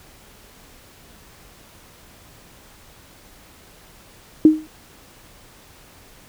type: tone with exponential decay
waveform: sine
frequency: 311.1 Hz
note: D#4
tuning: in tune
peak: -3 dBFS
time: 4.45-4.67 s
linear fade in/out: 2 ms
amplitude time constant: 46 ms
effects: pink hiss -48 dBFS RMS until 6.28 s